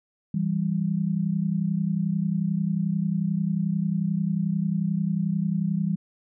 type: tone pair together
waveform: sine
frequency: 165.15 / 196.4 Hz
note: E3 / G3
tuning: +4 / +4 cents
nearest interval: minor third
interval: 300 cents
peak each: -25 dBFS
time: 0.34-5.96 s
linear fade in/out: 5 ms
effects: none